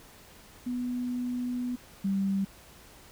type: tone pair in turn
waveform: sine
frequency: 246.9 / 195.33 Hz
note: B3 / G3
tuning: 0 / -6 cents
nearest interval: major third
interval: 406 cents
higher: first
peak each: -29 / -25 dBFS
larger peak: second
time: 0.66-1.76 / 2.04-2.45 s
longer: first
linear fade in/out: 10 ms
effects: pink hiss -53 dBFS RMS until 3.11 s